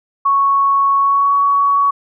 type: tone with pitch glide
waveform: sine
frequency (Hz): 1108 to 1123.5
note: C#6 to C#6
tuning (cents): -1 to +23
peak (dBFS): -10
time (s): 0.25-1.91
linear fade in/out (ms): 10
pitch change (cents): +24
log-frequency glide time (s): 0.98-1.34
effects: none